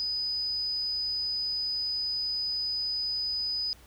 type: tone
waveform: sine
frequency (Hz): 4985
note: D#8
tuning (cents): +2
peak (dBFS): -28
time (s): 0-3.73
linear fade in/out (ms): 0
effects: added 60 Hz sine -54 dBFS peak until 3.86 s + pink hiss -57 dBFS RMS until 3.86 s